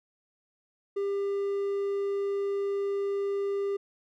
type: tone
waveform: triangle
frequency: 398.9 Hz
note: G4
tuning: 30 cents sharp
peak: -25 dBFS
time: 0.96-3.77 s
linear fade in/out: 10 ms
effects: none